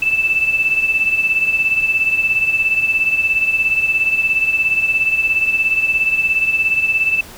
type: beating tone pair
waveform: sine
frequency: 2637 / 2654 Hz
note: E7 / E7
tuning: 0 / +11 cents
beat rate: 17 Hz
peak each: -14 / -20 dBFS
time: 0.02-7.21 s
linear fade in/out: 5 ms
effects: pink hiss -37 dBFS RMS until 7.37 s